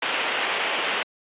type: low-pass noise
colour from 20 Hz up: white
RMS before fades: -25 dBFS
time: 0.02-1.03 s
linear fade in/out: 5 ms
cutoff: 3300 Hz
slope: 48 dB/octave
effects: high-pass 400 Hz 12 dB/octave + resampled to 8000 Hz